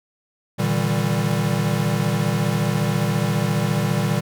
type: chord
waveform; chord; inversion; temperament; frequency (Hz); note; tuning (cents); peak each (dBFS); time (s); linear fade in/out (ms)
square; E half-diminished seventh; second; equal with one note detuned; 116.54 / 146.83 / 161.52 / 196; Bb2 / D3 / E3 / G3; 0 / 0 / -35 / 0; -25; 0.58-4.21; 20
effects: none